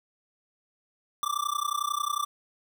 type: tone with amplitude modulation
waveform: square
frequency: 1174.7 Hz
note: D6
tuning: in tune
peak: -24 dBFS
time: 1.23-2.25 s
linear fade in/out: 0 ms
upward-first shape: sine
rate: 31.1 Hz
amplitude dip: 95%
effects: none